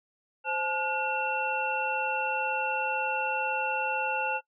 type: tone cluster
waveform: sine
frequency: 523 / 860 / 1438 / 2709 Hz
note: C5 / A5 / F#6 / E7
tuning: -1 / -40 / -50 / +47 cents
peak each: -35 / -31 / -33 / -32 dBFS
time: 0.44-4.41 s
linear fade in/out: 50 ms
effects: noise-tail reverb RT60 0.1 s tail -21 dB re dry